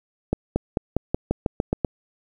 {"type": "accelerating click train", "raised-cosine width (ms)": 2, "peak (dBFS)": -7, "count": 10, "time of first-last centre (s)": [0.33, 1.848], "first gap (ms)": 230, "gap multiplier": 0.92, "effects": ["8-bit"]}